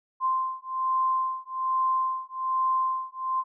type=beating tone pair; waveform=sine; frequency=1043 / 1044.2 Hz; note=C6 / C6; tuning=-6 / -4 cents; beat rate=1.2 Hz; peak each=-27 dBFS; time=0.2-3.44 s; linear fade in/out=50 ms; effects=none